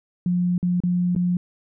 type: tone with dropouts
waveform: sine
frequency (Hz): 177.8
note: F3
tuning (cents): +31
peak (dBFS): -18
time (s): 0.26-1.37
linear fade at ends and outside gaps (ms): 2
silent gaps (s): 0.58-0.628 / 0.803-0.836 / 1.151-1.162
effects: none